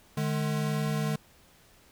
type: tone pair together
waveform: square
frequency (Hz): 150.15 / 212.2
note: D3 / G#3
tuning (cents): +39 / +38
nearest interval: tritone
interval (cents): 599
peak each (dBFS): -29 / -33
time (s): 0.17-1.16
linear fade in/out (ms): 5
effects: pink hiss -59 dBFS RMS until 1.91 s